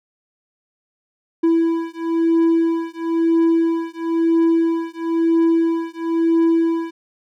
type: beating tone pair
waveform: triangle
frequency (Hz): 330.3 / 331.3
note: E4 / E4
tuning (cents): +4 / +9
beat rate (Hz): 1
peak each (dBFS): -16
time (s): 1.43-6.91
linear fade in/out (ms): 10
effects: none